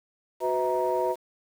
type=tone cluster; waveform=sine; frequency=369.8 / 502 / 644 / 938 Hz; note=F#4 / B4 / E5 / A#5; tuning=-1 / +28 / -41 / +11 cents; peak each=-28 dBFS; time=0.4-1.16 s; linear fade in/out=50 ms; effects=tanh soft clip ceiling -15 dBFS + 8-bit